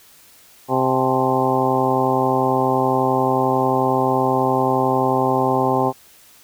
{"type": "harmonic tone with a mistuned harmonic", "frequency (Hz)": 130.81, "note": "C3", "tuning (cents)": 0, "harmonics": [1, 2, 3, 4, 5, 6, 7, 8], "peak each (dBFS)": [-26, -23, -22, -24, -26, -22, -23, -25], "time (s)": [0.68, 5.93], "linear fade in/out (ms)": 50, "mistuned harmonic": 7, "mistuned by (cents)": -76, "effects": ["white hiss -49 dBFS RMS until 6.43 s"]}